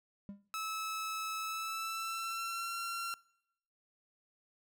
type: tone with exponential decay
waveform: triangle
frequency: 200.3 Hz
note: G3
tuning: 38 cents sharp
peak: -37 dBFS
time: 0.29-0.47 s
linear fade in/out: 0 ms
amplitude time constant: 37 ms
type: tone with pitch glide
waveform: sawtooth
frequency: 1300 to 1367.8 Hz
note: E6 to F6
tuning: -24 to -36 cents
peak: -33 dBFS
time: 0.54-3.14 s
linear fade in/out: 0 ms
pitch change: +88 cents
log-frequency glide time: 1.39-2.77 s
effects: noise-tail reverb RT60 0.8 s tail -24 dB re dry